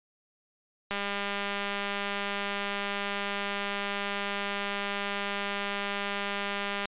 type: click train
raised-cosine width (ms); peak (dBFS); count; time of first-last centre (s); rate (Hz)
0.3; -16; 1196; 0.91-6.855; 201
effects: resampled to 8000 Hz